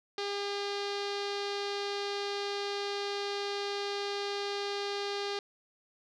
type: tone with low-pass filter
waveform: sawtooth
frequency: 403.3 Hz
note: G4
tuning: 49 cents sharp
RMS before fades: -35 dBFS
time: 0.18-5.39 s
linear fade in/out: 2 ms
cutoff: 4400 Hz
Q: 3.3
effects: none